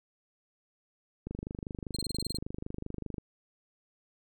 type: click train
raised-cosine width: 3 ms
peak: -24 dBFS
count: 49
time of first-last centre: 1.27-3.182 s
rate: 25.1 Hz
type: tone bursts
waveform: 30% pulse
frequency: 4186 Hz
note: C8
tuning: in tune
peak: -31 dBFS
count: 9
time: 1.94-2.372 s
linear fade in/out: 2 ms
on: 24 ms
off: 27 ms
effects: none